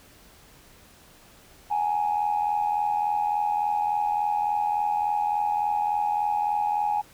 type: tone with amplitude modulation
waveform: sine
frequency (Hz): 834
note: G#5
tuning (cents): +7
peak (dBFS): -18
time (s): 1.7-7.02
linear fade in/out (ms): 20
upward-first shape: sine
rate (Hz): 83.5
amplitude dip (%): 70
effects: tanh soft clip ceiling -16 dBFS + pink hiss -53 dBFS RMS until 7.13 s